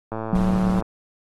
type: click train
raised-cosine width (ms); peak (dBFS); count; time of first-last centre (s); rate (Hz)
1; -15; 79; 0.12-0.823; 111
type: tone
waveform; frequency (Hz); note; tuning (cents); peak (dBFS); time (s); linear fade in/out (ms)
sine; 186.6; F#3; +15; -18; 0.33-0.8; 2
type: noise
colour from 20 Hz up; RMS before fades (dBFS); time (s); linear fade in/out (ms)
brown; -28; 0.35-0.81; 5
effects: AAC 32 kbps